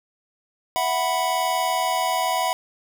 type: chord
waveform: square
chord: E suspended second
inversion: none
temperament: equal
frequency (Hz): 659.3 / 740 / 987.8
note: E5 / F#5 / B5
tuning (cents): 0 / 0 / 0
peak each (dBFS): -28 / -25 / -25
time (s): 0.76-2.53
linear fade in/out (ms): 0
effects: none